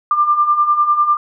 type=beating tone pair; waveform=sine; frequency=1184 / 1194 Hz; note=D6 / D6; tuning=+14 / +28 cents; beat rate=10 Hz; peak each=-18 / -12 dBFS; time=0.11-1.17 s; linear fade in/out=2 ms; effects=none